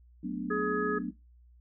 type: chord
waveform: sine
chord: B minor seventh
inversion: second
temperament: equal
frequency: 185 / 220 / 246.9 / 293.7 Hz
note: F#3 / A3 / B3 / D4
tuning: 0 / 0 / 0 / 0 cents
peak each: -37 / -40 / -37 / -37 dBFS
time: 0.23-1.11 s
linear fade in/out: 10 ms
type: harmonic tone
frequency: 420 Hz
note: G#4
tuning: 19 cents sharp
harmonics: 1 / 3 / 4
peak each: -30 / -34 / -34 dBFS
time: 0.5-0.99 s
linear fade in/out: 10 ms
effects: noise-tail reverb RT60 0.2 s tail -17 dB re dry + added 60 Hz sine -55 dBFS peak until 1.6 s